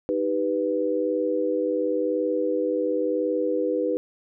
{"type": "chord", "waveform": "sine", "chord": "Eb augmented", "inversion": "none", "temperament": "equal", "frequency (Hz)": [311.1, 392, 493.9], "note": ["Eb4", "G4", "B4"], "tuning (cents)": [0, 0, 0], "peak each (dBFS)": [-27, -28, -24], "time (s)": [0.09, 3.97], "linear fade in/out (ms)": 0, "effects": []}